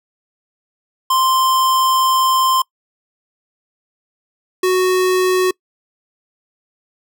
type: tone pair in turn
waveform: square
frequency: 1045 / 369.5 Hz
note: C6 / F#4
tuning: -2 / -2 cents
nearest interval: octave + tritone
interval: 1800 cents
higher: first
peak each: -13 dBFS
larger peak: neither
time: 1.1-2.62 / 4.63-5.51 s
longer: first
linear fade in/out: 5 ms
effects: noise-tail reverb RT60 0.1 s tail -25 dB re dry